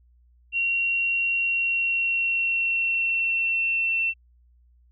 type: tone with pitch glide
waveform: sine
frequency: 2745 to 2695 Hz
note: F7 to E7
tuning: -31 to +38 cents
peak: -21 dBFS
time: 0.52-4.14 s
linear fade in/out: 50 ms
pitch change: -31 cents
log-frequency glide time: 1.39-3.96 s
effects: added 60 Hz sine -55 dBFS peak until 4.91 s